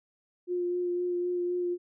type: tone with vibrato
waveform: sine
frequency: 354.6 Hz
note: F4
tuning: 26 cents sharp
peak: -27 dBFS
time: 0.47-1.78 s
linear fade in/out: 50 ms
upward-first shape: sine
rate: 3.9 Hz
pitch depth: 14 cents each way
effects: none